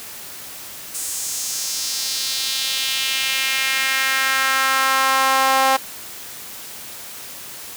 sawtooth tone with high-pass filter sweep, 266.1 Hz, C4, 29 cents sharp, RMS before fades -20 dBFS, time 0.94-5.77 s, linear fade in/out 10 ms, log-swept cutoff 8200 to 790 Hz, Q 2, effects white hiss -35 dBFS RMS until 7.76 s + high-pass 60 Hz 12 dB/octave

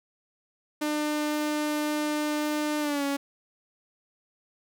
sawtooth tone with pitch glide, 300.3 to 280.2 Hz, D4 to C#4, +39 to +19 cents, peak -22 dBFS, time 0.81-3.17 s, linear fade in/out 10 ms, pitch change -120 cents, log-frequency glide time 2.8-3.04 s, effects none

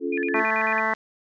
sine chord, Db augmented, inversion none, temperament just, 277.2 / 346.5 / 433.1 Hz, Db4 / F4 / A4, 0 / -14 / -27 cents, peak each -28 dBFS, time 0-0.45 s, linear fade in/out 50 ms
sine tone with vibrato, 2052 Hz, C7, 34 cents flat, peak -28 dBFS, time 0.12-0.8 s, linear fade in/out 10 ms, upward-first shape square, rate 9.1 Hz, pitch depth 290 cents each way
harmonic tone, 220 Hz, A3, in tune, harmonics 1 / 2 / 3 / 4 / 5 / 6 / 7 / 8 / 9, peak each -34 / -34 / -30 / -28 / -28 / -33 / -30 / -31 / -27 dBFS, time 0.34-0.94 s, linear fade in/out 5 ms
click train, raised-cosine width 0.2 ms, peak -33 dBFS, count 87, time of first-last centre 0.36-0.949 s, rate 146 Hz
effects none

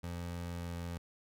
25% pulse tone with pitch glide, 86.6 to 85.9 Hz, F2 to F2, -14 to -28 cents, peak -35 dBFS, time 0.03-0.98 s, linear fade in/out 10 ms, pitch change -14 cents, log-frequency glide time 0.52-0.76 s, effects none

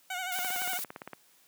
15% pulse tone with vibrato, 735 Hz, F#5, 12 cents flat, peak -27 dBFS, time 0.1-0.78 s, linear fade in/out 5 ms, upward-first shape sine, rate 12 Hz, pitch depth 59 cents each way
blue noise, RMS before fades -36 dBFS, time 0.32-0.84 s, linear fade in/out 0 ms
click train, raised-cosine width 0.5 ms, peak -25 dBFS, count 14, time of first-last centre 0.39-1.133 s, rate 17.5 Hz
effects white hiss -63 dBFS RMS until 1.47 s + high-pass 150 Hz 12 dB/octave

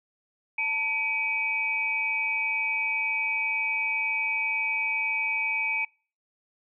sine tone cluster, 889 / 2296 / 2504 Hz, A5 / D7 / D#7, +18 / -40 / +10 cents, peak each -36 / -27 / -29 dBFS, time 0.58-5.85 s, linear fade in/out 5 ms, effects noise-tail reverb RT60 0.4 s tail -25 dB re dry

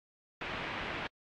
white low-pass noise, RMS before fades -39 dBFS, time 0.41-1.07 s, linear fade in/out 2 ms, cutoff 2700 Hz, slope 24 dB/octave, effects AAC 64 kbps

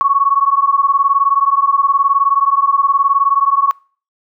sine beating tone pair, 1103 / 1122 Hz, C#6 / C#6, -9 / +21 cents, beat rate 19 Hz, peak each -13 dBFS, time 0.01-3.71 s, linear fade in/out 0 ms, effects noise-tail reverb RT60 0.4 s tail -24 dB re dry

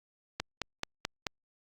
click train, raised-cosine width 0.2 ms, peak -14 dBFS, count 5, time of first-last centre 0.4-1.268 s, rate 4.61 Hz, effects Opus 48 kbps

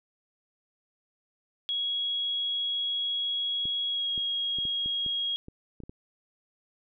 sine tone with pitch glide, 3322 to 3284 Hz, G#7 to G#7, 0 to -20 cents, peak -27 dBFS, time 1.69-5.36 s, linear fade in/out 0 ms, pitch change -20 cents, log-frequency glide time 3.89-4.12 s
clicks, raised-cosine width 3 ms, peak -30 dBFS, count 10, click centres 3.655 / 4.178 / 4.586 / 4.653 / 4.86 / 5.063 / 5.484 / 5.803 / 5.836 / 5.895 s
effects none

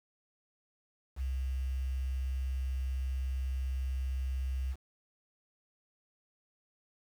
sine tone with quantisation, 65.41 Hz, C2, in tune, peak -31 dBFS, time 1.16-4.76 s, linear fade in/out 50 ms, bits 9, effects none

